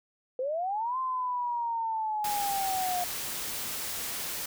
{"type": "linear two-way sweep", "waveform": "sine", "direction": "up then down", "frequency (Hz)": [493.9, 1046.5, 710], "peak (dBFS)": -28, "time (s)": [0.39, 3.04], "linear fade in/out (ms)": 2, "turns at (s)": 0.98}
{"type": "noise", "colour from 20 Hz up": "white", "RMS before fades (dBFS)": -35, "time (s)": [2.24, 4.46], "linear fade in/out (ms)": 5}
{"effects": []}